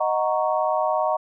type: chord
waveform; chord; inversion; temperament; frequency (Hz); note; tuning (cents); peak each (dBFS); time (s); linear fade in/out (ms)
sine; D# minor seventh; none; equal; 622.3 / 740 / 932.3 / 1108.7; D#5 / F#5 / A#5 / C#6; 0 / 0 / 0 / 0; -23 / -25 / -26 / -27; 0-1.17; 10
effects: none